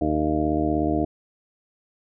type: harmonic tone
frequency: 76.6 Hz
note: D#2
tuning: 27 cents flat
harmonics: 1 / 2 / 3 / 4 / 5 / 6 / 8 / 9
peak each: -29 / -32 / -31 / -23 / -30 / -32 / -31 / -28 dBFS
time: 0.01-1.05 s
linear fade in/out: 5 ms
effects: none